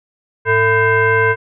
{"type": "tone with frequency modulation", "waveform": "sine", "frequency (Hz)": 1005, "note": "B5", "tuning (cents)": 30, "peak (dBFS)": -10, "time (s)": [0.45, 1.36], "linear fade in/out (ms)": 50, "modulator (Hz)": 556, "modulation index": 1.7, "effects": []}